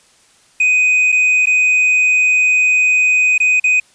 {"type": "tone with dropouts", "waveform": "triangle", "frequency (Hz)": 2500, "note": "D#7", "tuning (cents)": 8, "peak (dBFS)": -8, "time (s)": [0.6, 3.8], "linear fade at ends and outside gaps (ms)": 5, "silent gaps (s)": [[1.12, 1.124], [1.458, 1.469], [3.38, 3.401], [3.599, 3.64]], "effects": ["white hiss -51 dBFS RMS until 3.94 s", "resampled to 22050 Hz"]}